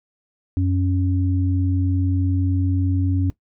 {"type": "tone pair together", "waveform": "sine", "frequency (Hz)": [92.31, 276.8], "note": ["F#2", "C#4"], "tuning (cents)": [-4, -2], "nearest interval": "octave + perfect fifth", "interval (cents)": 1902, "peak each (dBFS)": [-18, -23], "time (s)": [0.57, 3.3], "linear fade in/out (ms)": 0, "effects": ["noise-tail reverb RT60 0.1 s tail -17 dB re dry"]}